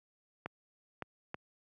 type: clicks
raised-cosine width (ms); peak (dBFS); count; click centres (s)
0.5; -23; 3; 0.46 / 1.023 / 1.344
effects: high-pass 100 Hz 12 dB/octave